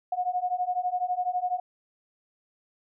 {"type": "beating tone pair", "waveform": "sine", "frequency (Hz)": [718, 730], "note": ["F5", "F#5"], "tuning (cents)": [48, -24], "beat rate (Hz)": 12, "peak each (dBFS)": [-29, -28], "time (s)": [0.12, 1.6], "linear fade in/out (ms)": 5, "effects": []}